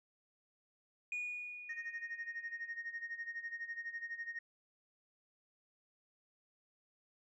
sine tone with exponential decay, 2454 Hz, D#7, 25 cents flat, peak -34 dBFS, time 1.12-2.73 s, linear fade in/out 2 ms, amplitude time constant 350 ms
sine tone with tremolo, 1858 Hz, A#6, 6 cents flat, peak -37 dBFS, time 1.69-4.39 s, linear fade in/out 5 ms, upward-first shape sine, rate 12 Hz, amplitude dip 80%
effects tanh soft clip ceiling -35 dBFS

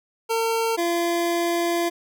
25% pulse tone pair in turn, 454.1 / 342.2 Hz, A#4 / F4, -45 / -35 cents, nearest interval perfect fourth, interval 490 cents, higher first, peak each -17 dBFS, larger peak neither, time 0.29-0.77 / 0.77-1.9 s, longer second, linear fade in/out 20 ms, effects none

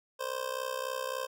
25% pulse tone with amplitude modulation, 522 Hz, C5, 4 cents flat, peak -26 dBFS, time 0.19-1.27 s, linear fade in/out 20 ms, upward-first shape sine, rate 63.6 Hz, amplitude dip 85%, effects none

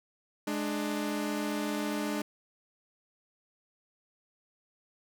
sawtooth tone pair together, 210 / 297.6 Hz, G#3 / D4, +19 / +23 cents, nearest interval tritone, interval 604 cents, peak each -30 / -29 dBFS, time 0.47-2.22 s, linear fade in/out 5 ms, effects none

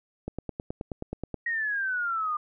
click train, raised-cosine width 2 ms, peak -19 dBFS, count 11, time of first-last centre 0.28-1.343 s, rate 9.41 Hz
sine exponential sweep, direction down, 1898 to 1200 Hz, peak -26 dBFS, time 1.46-2.37 s, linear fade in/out 5 ms
effects none

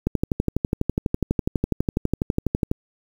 click train, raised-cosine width 3 ms, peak -7 dBFS, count 33, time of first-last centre 0.07-2.715 s, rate 12.1 Hz, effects 7-bit

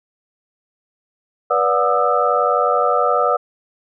sine tone cluster, 489.4 / 581 / 725 / 1214 / 1313 Hz, B4 / D5 / F#5 / D#6 / E6, -16 / -19 / -35 / -43 / -7 cents, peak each -20 dBFS, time 1.5-3.37 s, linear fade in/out 10 ms, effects none

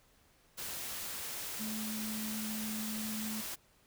sine tone in noise, 216.7 Hz, A3, 26 cents flat, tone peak -38 dBFS, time 1.59-3.42 s, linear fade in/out 20 ms, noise white, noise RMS -41 dBFS, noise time 0.57-3.56 s, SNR 0 dB, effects pink hiss -67 dBFS RMS until 3.86 s

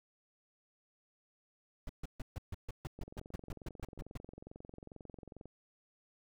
brown noise bursts, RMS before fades -40 dBFS, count 15, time 1.87-4.175 s, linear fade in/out 2 ms, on 23 ms, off 140 ms
click train, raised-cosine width 2 ms, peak -36 dBFS, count 56, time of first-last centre 2.99-5.456 s, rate 22.3 Hz
effects none

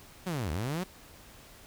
sawtooth linear two-way sweep, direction down then up, 193.1 to 70.6 to 193.1 Hz, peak -27 dBFS, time 0.26-0.84 s, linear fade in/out 10 ms, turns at 0.51 s, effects pink hiss -53 dBFS RMS until 1.66 s

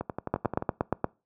two click trains, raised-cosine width 1 ms, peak -17 / -10 dBFS, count 8 / 7, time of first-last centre 0.01-0.624 / 0.34-1.043 s, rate 11.4 / 8.53 Hz, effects noise-tail reverb RT60 0.3 s tail -24 dB re dry + high-pass 80 Hz 12 dB/octave

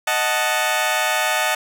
15% pulse chord, D# diminished, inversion none, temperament equal, 622.3 / 740 / 880 Hz, D#5 / F#5 / A5, 0 / 0 / 0 cents, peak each -16 dBFS, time 0.07-1.55 s, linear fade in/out 5 ms, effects none

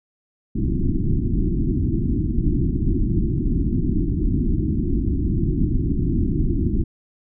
pink low-pass noise, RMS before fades -20 dBFS, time 0.55-6.84 s, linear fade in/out 10 ms, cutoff 360 Hz, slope 96 dB/octave, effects none

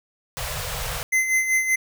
pink band-stop noise, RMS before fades -29 dBFS, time 0.37-1.03 s, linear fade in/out 0 ms, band 160 to 450 Hz, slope 96 dB/octave
square tone with tremolo, 2058 Hz, C7, 29 cents flat, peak -17 dBFS, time 1.12-1.76 s, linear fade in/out 10 ms, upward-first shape sine, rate 5.2 Hz, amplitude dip 60%
effects none

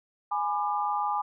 sine chord, G# diminished, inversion none, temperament just, 830.6 / 996.7 / 1196.1 Hz, G#5 / B5 / D6, 0 / +16 / +31 cents, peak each -28 / -32 / -31 dBFS, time 0.31-1.22 s, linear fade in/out 10 ms, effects none

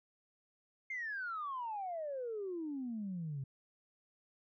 sine exponential sweep, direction down, 2141 to 130.81 Hz, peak -37 dBFS, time 0.9-3.44 s, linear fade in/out 5 ms, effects tanh soft clip ceiling -33 dBFS

